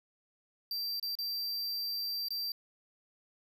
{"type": "tone with dropouts", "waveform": "square", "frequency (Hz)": 4699, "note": "D8", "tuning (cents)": 0, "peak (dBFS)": -34, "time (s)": [0.71, 2.52], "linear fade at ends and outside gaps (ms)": 2, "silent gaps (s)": [[0.998, 1.027], [1.153, 1.187], [2.285, 2.305]], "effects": []}